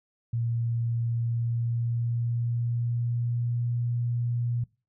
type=tone with pitch glide; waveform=sine; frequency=116.9 to 119.7 Hz; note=A#2 to A#2; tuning=+5 to +46 cents; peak=-25 dBFS; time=0.33-4.64 s; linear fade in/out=5 ms; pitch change=+41 cents; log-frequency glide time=1.16-3.62 s; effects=noise-tail reverb RT60 0.3 s tail -22 dB re dry